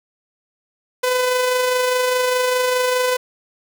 sawtooth tone with amplitude modulation, 503 Hz, B4, 32 cents sharp, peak -11 dBFS, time 1.03-3.17 s, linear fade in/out 10 ms, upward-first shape sine, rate 24.9 Hz, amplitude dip 30%, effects none

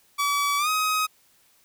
sawtooth tone with pitch glide, 1144 to 1262 Hz, D6 to D#6, -46 to +24 cents, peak -18 dBFS, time 0.18-1.07 s, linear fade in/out 20 ms, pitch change +170 cents, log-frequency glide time 0.58-0.69 s, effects white hiss -61 dBFS RMS until 1.64 s

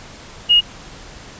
sine tone, 2869 Hz, F7, 46 cents sharp, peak -8 dBFS, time 0.49-0.61 s, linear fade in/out 20 ms, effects pink hiss -38 dBFS RMS until 1.39 s + resampled to 16000 Hz

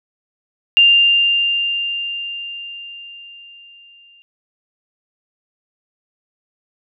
sine tone with exponential decay, 2794 Hz, F7, in tune, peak -6 dBFS, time 0.77-4.22 s, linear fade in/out 0 ms, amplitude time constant 750 ms, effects none

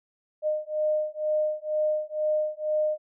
sine beating tone pair, 611 / 613.1 Hz, D#5 / D#5, -32 / -26 cents, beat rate 2.1 Hz, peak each -27 dBFS, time 0.42-2.98 s, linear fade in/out 50 ms, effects none

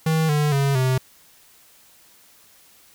square tone with pitch steps, 159.5 / 148.82 / 138.85 / 129.55 Hz, D#3 / D3 / C#3 / C3, +43 / +23 / +3 / -17 cents, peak -18 dBFS, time 0.06-0.98 s, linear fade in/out 5 ms, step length 230 ms, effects white hiss -53 dBFS RMS until 2.94 s

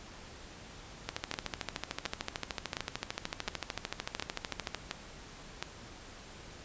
two click trains, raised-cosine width 0.2 ms, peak -16 / -16 dBFS, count 50 / 7, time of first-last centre 1.09-4.747 / 1.34-5.626 s, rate 13.4 / 1.4 Hz, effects pink hiss -50 dBFS RMS until 6.64 s + resampled to 16000 Hz

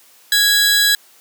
sawtooth tone pair together, 1661.2 / 3961 Hz, G#6 / B7, 0 / +4 cents, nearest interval octave + minor third, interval 1504 cents, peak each -11 dBFS, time 0.32-0.95 s, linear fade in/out 2 ms, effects white hiss -49 dBFS RMS until 1.2 s + high-pass 300 Hz 12 dB/octave

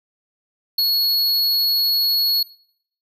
square tone, 4348 Hz, C#8, 34 cents flat, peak -16 dBFS, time 0.78-2.43 s, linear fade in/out 5 ms, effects noise-tail reverb RT60 0.6 s tail -19 dB re dry

